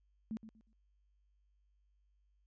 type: tone with echo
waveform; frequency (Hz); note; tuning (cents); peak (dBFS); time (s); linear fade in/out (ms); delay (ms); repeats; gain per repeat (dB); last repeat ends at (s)
sine; 220; A3; 0; -37; 0.31-0.37; 0; 120; 3; -12; 0.73
effects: added 50 Hz sine -70 dBFS peak until 2.46 s + resampled to 16000 Hz